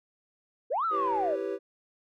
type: linear two-way sweep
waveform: sine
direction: up then down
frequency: 415.3 to 1363 to 527 Hz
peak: -25 dBFS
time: 0.7-1.37 s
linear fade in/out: 20 ms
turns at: 0.85 s
type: chord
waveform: triangle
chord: C# half-diminished seventh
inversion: first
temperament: equal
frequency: 329.6 / 392 / 493.9 / 554.4 Hz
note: E4 / G4 / B4 / C#5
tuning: 0 / 0 / 0 / 0 cents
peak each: -36 / -30 / -33 / -36 dBFS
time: 0.9-1.59 s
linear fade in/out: 50 ms
effects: tanh soft clip ceiling -19 dBFS